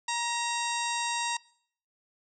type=harmonic tone with a mistuned harmonic; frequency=943 Hz; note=A#5; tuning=20 cents sharp; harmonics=1 / 2 / 3 / 4 / 5 / 6 / 7 / 8 / 9; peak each=-31 / -37 / -38 / -37 / -41 / -40 / -43 / -39 / -43 dBFS; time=0.08-1.37 s; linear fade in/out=5 ms; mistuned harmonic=3; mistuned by=-57 cents; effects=noise-tail reverb RT60 0.6 s tail -24 dB re dry